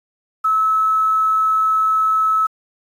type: tone with quantisation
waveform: sine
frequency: 1298 Hz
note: E6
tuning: 27 cents flat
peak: -13 dBFS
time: 0.44-2.47 s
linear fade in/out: 10 ms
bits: 7
effects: resampled to 32000 Hz